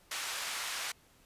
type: band-pass noise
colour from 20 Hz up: pink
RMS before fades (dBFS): -38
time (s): 0.11-0.92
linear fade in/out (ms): 5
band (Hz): 1200 to 10000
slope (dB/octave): 12
effects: pink hiss -64 dBFS RMS until 1.25 s + resampled to 32000 Hz